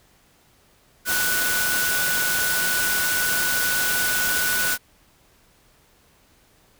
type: tone in noise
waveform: sine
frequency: 1480 Hz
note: F#6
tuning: in tune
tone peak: -23 dBFS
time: 1.05-4.78 s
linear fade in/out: 50 ms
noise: white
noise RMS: -24 dBFS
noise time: 1.05-4.78 s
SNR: -2 dB
effects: pink hiss -58 dBFS RMS until 6.79 s